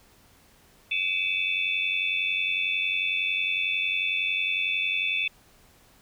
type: tone cluster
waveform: sine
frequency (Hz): 2284 / 2541 / 2632 / 3497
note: D7 / D#7 / E7 / A7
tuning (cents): -49 / +36 / -3 / -11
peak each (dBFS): -33 / -30 / -27 / -31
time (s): 0.91-5.28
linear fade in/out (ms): 5
effects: pink hiss -58 dBFS RMS until 6.01 s